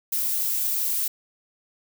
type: noise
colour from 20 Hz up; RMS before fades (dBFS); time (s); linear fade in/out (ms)
violet; -25; 0.12-1.08; 5
effects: none